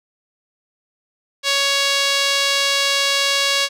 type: tone with band-pass filter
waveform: sawtooth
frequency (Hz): 557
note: C#5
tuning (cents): +8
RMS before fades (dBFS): -18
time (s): 1.43-3.69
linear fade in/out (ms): 50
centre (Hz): 4100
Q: 1.3
effects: none